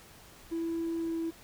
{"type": "tone with pitch glide", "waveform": "triangle", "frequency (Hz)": [331.5, 329], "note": ["E4", "E4"], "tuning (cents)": [10, -3], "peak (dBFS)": -27, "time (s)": [0.51, 1.31], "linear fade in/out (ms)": 20, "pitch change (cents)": -13, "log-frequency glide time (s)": [0.97, 1.16], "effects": ["tanh soft clip ceiling -27 dBFS", "pink hiss -54 dBFS RMS until 1.43 s"]}